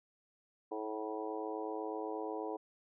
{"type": "harmonic tone with a mistuned harmonic", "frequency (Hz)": 108.2, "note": "A2", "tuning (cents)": -29, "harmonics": [3, 4, 5, 6, 7, 8, 9], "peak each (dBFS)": [-43, -41, -46, -50, -45, -52, -47], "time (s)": [0.71, 2.57], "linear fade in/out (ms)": 10, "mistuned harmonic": 6, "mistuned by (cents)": 28, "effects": []}